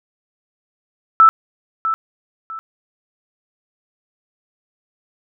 sine tone with echo, 1318.5 Hz, E6, in tune, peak -5 dBFS, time 1.2-1.29 s, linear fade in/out 0 ms, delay 650 ms, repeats 2, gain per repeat -11 dB, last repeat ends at 2.59 s, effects none

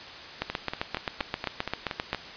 two click trains, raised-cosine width 0.3 ms, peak -14 / -11 dBFS, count 8 / 14, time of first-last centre 0.5-2.147 / 0.42-2.131 s, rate 4.25 / 7.6 Hz, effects white hiss -42 dBFS RMS until 2.36 s + resampled to 11025 Hz

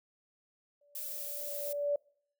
sine tone with exponential growth, 578 Hz, D5, 28 cents flat, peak -26 dBFS, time 0.81-1.96 s, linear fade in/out 5 ms, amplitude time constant 250 ms
violet noise, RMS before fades -40 dBFS, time 0.95-1.73 s, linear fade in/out 5 ms
effects noise-tail reverb RT60 0.6 s tail -25 dB re dry

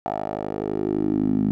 10% pulse tone with band-pass filter sweep, 51.91 Hz, G#1, in tune, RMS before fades -24 dBFS, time 0.06-1.51 s, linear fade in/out 0 ms, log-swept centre 720 to 220 Hz, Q 4, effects none

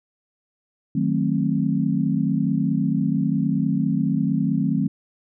sine chord, D# diminished seventh, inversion none, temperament equal with one note detuned, 155.56 / 185 / 220 / 266 Hz, D#3 / F#3 / A3 / C4, 0 / 0 / 0 / +29 cents, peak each -24 dBFS, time 0.95-4.88 s, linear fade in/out 5 ms, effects none

